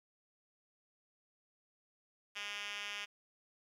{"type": "tone with band-pass filter", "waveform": "5% pulse", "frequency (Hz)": 204.8, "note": "G#3", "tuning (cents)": -24, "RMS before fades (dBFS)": -43, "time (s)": [2.35, 3.06], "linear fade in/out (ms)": 20, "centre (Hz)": 3200, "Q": 2.4, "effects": ["11-bit"]}